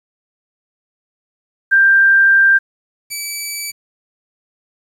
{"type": "tone pair in turn", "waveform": ["sine", "5% pulse"], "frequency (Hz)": [1583, 2302], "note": ["G6", "D7"], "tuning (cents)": [17, -35], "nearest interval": "tritone", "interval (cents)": 648, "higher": "second", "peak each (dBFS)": [-7, -11], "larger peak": "first", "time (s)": [[1.71, 2.59], [3.1, 3.72]], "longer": "first", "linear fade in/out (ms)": 20, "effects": ["low-pass 11000 Hz 12 dB/octave", "8-bit"]}